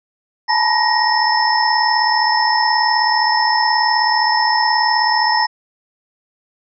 sine tone cluster, 855 / 894 / 970 / 1882 / 5270 Hz, A5 / A5 / B5 / A#6 / E8, -50 / +27 / -31 / +16 / -1 cents, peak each -19 dBFS, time 0.48-5.47 s, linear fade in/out 20 ms, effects none

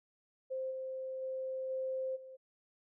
sine tone with level steps, 523.3 Hz, C5, in tune, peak -35 / -38 / -36 / -34 / -48 dBFS, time 0.5-2.37 s, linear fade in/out 20 ms, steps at 0.7 / 1.21 / 1.69 / 2.15 s, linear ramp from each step 20 ms, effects none

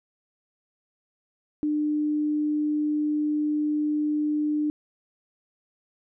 sine tone, 300 Hz, D4, 37 cents sharp, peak -22 dBFS, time 1.63-4.7 s, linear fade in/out 0 ms, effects none

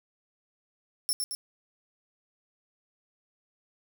10% pulse tone with echo, 5390 Hz, E8, 38 cents sharp, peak -19 dBFS, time 1.09-1.13 s, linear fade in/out 0 ms, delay 110 ms, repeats 2, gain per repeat -4 dB, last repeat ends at 1.35 s, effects none

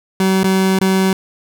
30% pulse tone with dropouts, 190 Hz, F#3, 46 cents sharp, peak -9 dBFS, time 0.2-1.13 s, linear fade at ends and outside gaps 2 ms, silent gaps 0.433-0.442 / 0.789-0.812 s, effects none

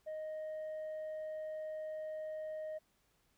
sine tone, 622.3 Hz, D#5, in tune, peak -37 dBFS, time 0.06-2.79 s, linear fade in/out 20 ms, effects tanh soft clip ceiling -39 dBFS + pink hiss -75 dBFS RMS until 3.37 s

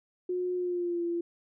sine tone with pitch glide, 361.3 to 342.4 Hz, F#4 to F4, -41 to -34 cents, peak -28 dBFS, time 0.29-1.21 s, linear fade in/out 5 ms, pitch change -93 cents, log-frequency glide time 0.56-1.03 s, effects none

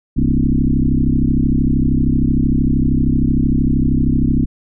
sine tone with frequency modulation, 141.5 Hz, C#3, 36 cents sharp, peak -11 dBFS, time 0.16-4.46 s, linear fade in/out 20 ms, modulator 33 Hz, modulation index 4.5, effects none

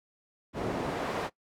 pink noise with band-pass filter sweep, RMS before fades -33 dBFS, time 0.53-1.3 s, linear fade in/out 50 ms, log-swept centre 340 to 710 Hz, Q 0.71, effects noise-tail reverb RT60 0.1 s tail -19 dB re dry

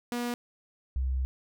sawtooth / sine tone pair in turn, 241.1 / 64.94 Hz, B3 / C2, -41 / -12 cents, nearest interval octave + major seventh, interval 2271 cents, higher first, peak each -26 dBFS, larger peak neither, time 0.12-0.34 / 0.96-1.25 s, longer second, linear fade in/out 0 ms, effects none

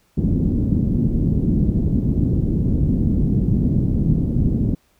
white low-pass noise, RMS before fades -18 dBFS, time 0.17-4.75 s, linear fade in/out 5 ms, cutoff 250 Hz, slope 24 dB/octave, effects pink hiss -61 dBFS RMS until 4.99 s

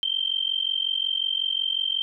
sine tone with amplitude modulation, 3136 Hz, G7, in tune, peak -19 dBFS, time 0.03-2.02 s, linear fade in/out 0 ms, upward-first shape sine, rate 45.5 Hz, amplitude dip 90%, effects none

